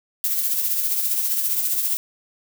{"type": "noise with tremolo", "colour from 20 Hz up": "violet", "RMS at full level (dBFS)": -20, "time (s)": [0.24, 1.97], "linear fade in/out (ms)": 0, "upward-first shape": "triangle", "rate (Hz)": 15, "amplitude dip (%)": 50, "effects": []}